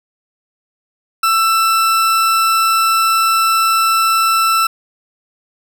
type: tone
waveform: 40% pulse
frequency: 1331 Hz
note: E6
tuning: 16 cents sharp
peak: -10 dBFS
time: 1.23-4.67 s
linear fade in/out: 5 ms
effects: none